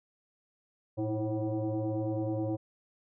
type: tone with frequency modulation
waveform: sine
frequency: 103.83 Hz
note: G#2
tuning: in tune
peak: -29 dBFS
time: 0.97-2.57 s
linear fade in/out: 20 ms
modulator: 217 Hz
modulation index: 2.2
effects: none

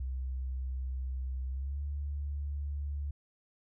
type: tone with pitch glide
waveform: sine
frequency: 64.7 to 71.79 Hz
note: C2 to D2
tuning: -19 to -39 cents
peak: -33 dBFS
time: 0-3.11 s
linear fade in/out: 5 ms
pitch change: +180 cents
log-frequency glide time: 1.49-1.81 s
effects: none

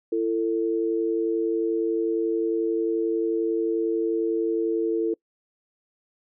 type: tone pair together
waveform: sine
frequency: 335.9 / 447.1 Hz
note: E4 / A4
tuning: +33 / +28 cents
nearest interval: perfect fourth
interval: 495 cents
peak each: -24 / -24 dBFS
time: 0.12-5.14 s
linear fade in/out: 5 ms
effects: noise-tail reverb RT60 0.1 s tail -25 dB re dry

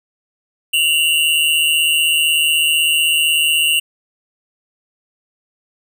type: tone pair together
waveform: square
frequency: 2755 / 2911 Hz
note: F7 / F#7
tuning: -24 / -29 cents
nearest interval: minor second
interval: 95 cents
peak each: -16 dBFS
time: 0.73-3.8 s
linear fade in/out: 10 ms
effects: none

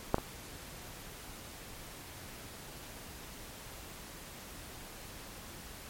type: clicks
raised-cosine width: 1 ms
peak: -11 / -21 dBFS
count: 2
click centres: 0.144 / 0.183 s
effects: pink hiss -48 dBFS RMS until 5.89 s + MP3 64 kbps

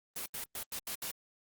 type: noise bursts at uneven times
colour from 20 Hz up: white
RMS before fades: -39 dBFS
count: 6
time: 0.16-0.26 / 0.34-0.44 / 0.55-0.63 / 0.72-0.79 / 0.87-0.95 / 1.02-1.11 s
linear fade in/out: 2 ms
effects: Opus 24 kbps

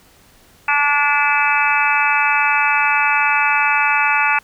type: harmonic tone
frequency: 289.7 Hz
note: D4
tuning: 24 cents flat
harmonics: 3 / 4 / 5 / 6 / 7 / 8 / 9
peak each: -19 / -22 / -19 / -25 / -25 / -21 / -19 dBFS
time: 0.68-4.39 s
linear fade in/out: 5 ms
effects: pink hiss -50 dBFS RMS until 4.43 s

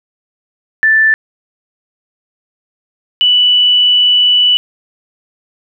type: tone pair in turn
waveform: sine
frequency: 1763 / 2965 Hz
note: A6 / F#7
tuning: +3 / +3 cents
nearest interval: major sixth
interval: 900 cents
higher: second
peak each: -6 dBFS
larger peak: neither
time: 0.83-1.14 / 3.21-4.57 s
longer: second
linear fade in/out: 0 ms
effects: none

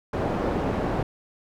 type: low-pass noise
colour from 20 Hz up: white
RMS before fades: -26 dBFS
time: 0.13-1.03 s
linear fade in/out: 5 ms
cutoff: 580 Hz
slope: 12 dB/octave
effects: none

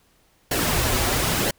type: noise with flanger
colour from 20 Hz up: pink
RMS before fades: -22 dBFS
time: 0.51-1.51 s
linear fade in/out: 5 ms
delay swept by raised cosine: 0.8 to 6.7 ms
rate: 1 Hz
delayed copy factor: -0.55
effects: pink hiss -61 dBFS RMS until 1.58 s

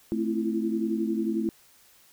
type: chord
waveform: sine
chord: F major seventh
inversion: first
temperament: equal with one note detuned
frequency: 220 / 261.6 / 329.6 / 340.7 Hz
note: A3 / C4 / E4 / F4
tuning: 0 / 0 / 0 / -43 cents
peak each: -28 / -34 / -29 / -33 dBFS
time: 0.12-1.49 s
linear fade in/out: 0 ms
effects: white hiss -58 dBFS RMS until 2.12 s

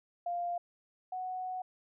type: tone pair in turn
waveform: sine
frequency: 698.5 / 740 Hz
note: F5 / F#5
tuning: 0 / 0 cents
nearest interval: minor second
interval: 100 cents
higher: second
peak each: -32 / -35 dBFS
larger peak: first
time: 0.26-0.58 / 1.12-1.62 s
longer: second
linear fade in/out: 5 ms
effects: none

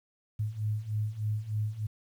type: beating tone pair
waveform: sine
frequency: 104.9 / 108.2 Hz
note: G#2 / A2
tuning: +18 / -29 cents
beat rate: 3.3 Hz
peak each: -34 / -31 dBFS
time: 0.39-1.87 s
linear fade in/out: 10 ms
effects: 10-bit

